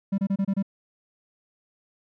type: tone bursts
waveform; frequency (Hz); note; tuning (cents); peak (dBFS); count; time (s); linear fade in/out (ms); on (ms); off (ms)
triangle; 196; G3; 0; -19; 6; 0.12-0.627; 10; 62; 27
effects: none